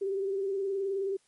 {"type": "tone with vibrato", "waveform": "sine", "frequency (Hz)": 390.9, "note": "G4", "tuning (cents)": -5, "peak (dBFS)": -28, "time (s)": [0.01, 1.17], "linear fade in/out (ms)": 10, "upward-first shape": "sine", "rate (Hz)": 19, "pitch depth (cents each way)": 43, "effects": ["white hiss -68 dBFS RMS until 1.27 s", "MP3 48 kbps"]}